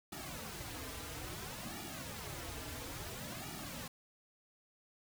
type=noise with flanger; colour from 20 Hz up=pink; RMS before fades=-45 dBFS; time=0.12-3.88 s; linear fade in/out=5 ms; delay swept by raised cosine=1.9 to 5.5 ms; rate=0.59 Hz; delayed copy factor=-1; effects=none